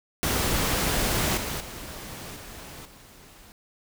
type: noise with level steps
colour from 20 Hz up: pink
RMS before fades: -25 / -31 / -39 / -42 / -50 dBFS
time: 0.23-3.52 s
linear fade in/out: 0 ms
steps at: 1.37 / 1.6 / 2.36 / 2.85 s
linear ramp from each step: 5 ms
effects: none